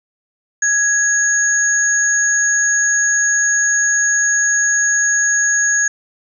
sine tone pair together, 1661.2 / 6645 Hz, G#6 / G#8, 0 / 0 cents, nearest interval 2 octaves, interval 2400 cents, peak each -15 dBFS, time 0.62-5.88 s, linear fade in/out 5 ms, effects none

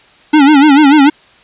square tone with vibrato, 289.8 Hz, D4, 23 cents flat, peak -4 dBFS, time 0.33-1.1 s, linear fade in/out 10 ms, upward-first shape sine, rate 6.8 Hz, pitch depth 120 cents each way, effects white hiss -44 dBFS RMS until 1.43 s + resampled to 8000 Hz

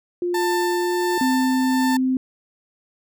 sine tone with pitch glide, 352.5 to 355.4 Hz, F4 to F4, +16 to +30 cents, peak -20 dBFS, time 0.22-1.18 s, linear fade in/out 2 ms, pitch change +14 cents, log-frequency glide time 0.8-0.95 s
30% pulse tone with tremolo, 890 Hz, A5, 20 cents sharp, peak -19 dBFS, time 0.34-1.97 s, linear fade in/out 5 ms, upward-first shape sine, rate 1.4 Hz, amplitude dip 35%
sine tone, 259.1 Hz, C4, 17 cents flat, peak -17 dBFS, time 1.21-2.17 s, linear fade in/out 2 ms
effects none

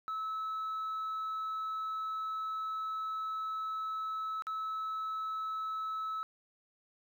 sine tone with dropouts, 1300 Hz, E6, 24 cents flat, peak -32 dBFS, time 0.08-6.23 s, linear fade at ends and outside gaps 0 ms, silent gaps 4.422-4.469 s, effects tanh soft clip ceiling -33 dBFS + 11-bit

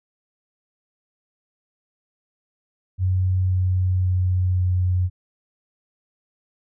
sine tone with pitch steps, 92.7 / 92.11 / 91.53 / 90.95 Hz, F#2 / F#2 / F#2 / F#2, +4 / -7 / -18 / -29 cents, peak -17 dBFS, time 2.98-5.1 s, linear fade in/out 50 ms, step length 530 ms, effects none

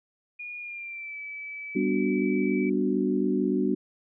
sine tone with pitch glide, 2438 to 2301 Hz, D#7 to D7, -36 to -36 cents, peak -35 dBFS, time 0.39-2.7 s, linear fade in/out 10 ms, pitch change -100 cents, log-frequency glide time 0.59-1.18 s
sine chord, G major seventh, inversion none, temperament equal, 196 / 246.9 / 293.7 / 370 Hz, G3 / B3 / D4 / F#4, 0 / 0 / 0 / 0 cents, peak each -28 dBFS, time 1.75-3.75 s, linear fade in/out 10 ms
effects none

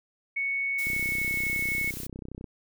sine tone with pitch glide, 2217 to 2200 Hz, C#7 to C#7, 0 to -14 cents, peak -26 dBFS, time 0.36-1.91 s, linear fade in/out 10 ms, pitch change -14 cents, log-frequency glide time 0.76-1.42 s
blue noise, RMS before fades -39 dBFS, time 0.78-2.07 s, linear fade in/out 10 ms
click train, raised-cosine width 3 ms, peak -26 dBFS, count 51, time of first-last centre 0.87-2.442 s, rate 31.8 Hz
effects none

